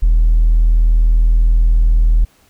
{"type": "tone with hard clipping", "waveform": "sine", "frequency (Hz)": 40.26, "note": "E1", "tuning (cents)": -40, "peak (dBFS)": -8, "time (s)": [0.02, 2.25], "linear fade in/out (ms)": 10, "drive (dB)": 1, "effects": ["pink hiss -53 dBFS RMS until 2.49 s"]}